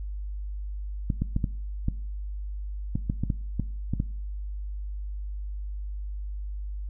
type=clicks; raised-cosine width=5 ms; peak=-13 dBFS; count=12; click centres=1.102 / 1.22 / 1.364 / 1.442 / 1.884 / 2.955 / 3.099 / 3.236 / 3.302 / 3.597 / 3.936 / 4.001 s; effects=noise-tail reverb RT60 0.5 s tail -19 dB re dry + added 50 Hz sine -31 dBFS peak until 6.89 s